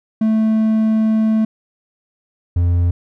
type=tone pair in turn; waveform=triangle; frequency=219.4 / 87.07 Hz; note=A3 / F2; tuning=-5 / -5 cents; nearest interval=octave + major third; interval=1600 cents; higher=first; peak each=-10 dBFS; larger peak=neither; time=0.21-1.45 / 2.56-2.91 s; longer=first; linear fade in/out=5 ms; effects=none